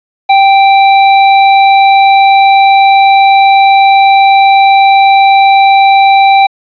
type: tone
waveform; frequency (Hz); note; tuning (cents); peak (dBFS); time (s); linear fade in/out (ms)
square; 784; G5; 0; -3; 0.29-6.47; 10
effects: resampled to 11025 Hz + 7-bit